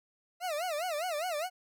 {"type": "tone with vibrato", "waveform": "40% pulse", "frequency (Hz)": 659.3, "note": "E5", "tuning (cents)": 0, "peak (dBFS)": -31, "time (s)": [0.4, 1.5], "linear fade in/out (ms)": 50, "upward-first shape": "sine", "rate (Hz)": 4.9, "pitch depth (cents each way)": 210, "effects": []}